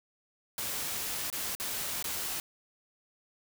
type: noise with dropouts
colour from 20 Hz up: white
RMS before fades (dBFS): -35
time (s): 0.58-2.4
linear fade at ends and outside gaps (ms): 1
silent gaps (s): 1.301-1.327 / 1.551-1.599 / 2.026-2.042
effects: none